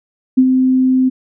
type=tone with ADSR envelope; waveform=sine; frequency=258.5 Hz; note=C4; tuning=21 cents flat; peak=-4 dBFS; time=0.37-1.1 s; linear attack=13 ms; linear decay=62 ms; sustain=-5 dB; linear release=21 ms; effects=none